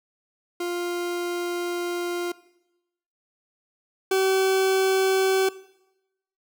40% pulse tone pair in turn, 350.2 / 382 Hz, F4 / G4, +5 / -45 cents, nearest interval major second, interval 150 cents, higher second, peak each -25 / -18 dBFS, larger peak second, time 0.6-2.32 / 4.11-5.49 s, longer first, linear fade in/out 5 ms, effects noise-tail reverb RT60 0.9 s tail -19 dB re dry

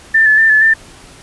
sine tone with vibrato, 1757 Hz, A6, 3 cents flat, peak -6 dBFS, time 0.14-0.74 s, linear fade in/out 10 ms, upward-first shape square, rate 4.2 Hz, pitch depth 28 cents each way, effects pink hiss -39 dBFS RMS until 1.22 s + resampled to 24000 Hz

